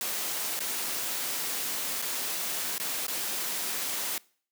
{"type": "noise with dropouts", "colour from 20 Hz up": "white", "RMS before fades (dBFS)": -32, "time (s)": [0.01, 4.18], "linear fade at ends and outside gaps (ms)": 1, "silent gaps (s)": [[0.592, 0.604], [2.018, 2.023], [2.781, 2.799], [3.068, 3.081]], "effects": ["noise-tail reverb RT60 0.5 s tail -24 dB re dry", "high-pass 200 Hz 12 dB/octave"]}